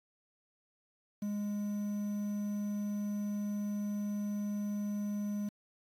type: tone with quantisation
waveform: triangle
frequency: 206.2 Hz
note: G#3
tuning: 12 cents flat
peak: -31 dBFS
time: 1.22-5.49 s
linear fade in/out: 5 ms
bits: 9
effects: AAC 64 kbps